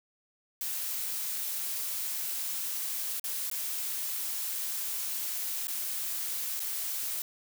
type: noise with dropouts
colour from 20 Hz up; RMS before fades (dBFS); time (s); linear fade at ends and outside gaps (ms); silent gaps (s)
blue; -34; 0.61-7.22; 1; 3.197-3.241 / 3.5-3.513 / 5.671-5.681 / 6.595-6.602
effects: none